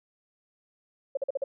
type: tone bursts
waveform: sine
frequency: 548 Hz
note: C#5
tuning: 20 cents flat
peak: -25 dBFS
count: 5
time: 1.15-1.44 s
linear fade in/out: 5 ms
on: 22 ms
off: 45 ms
effects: none